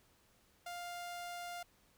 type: tone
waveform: sawtooth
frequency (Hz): 701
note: F5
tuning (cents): +6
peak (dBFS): -39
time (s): 0.66-1.63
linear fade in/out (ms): 5
effects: pink hiss -70 dBFS RMS until 1.97 s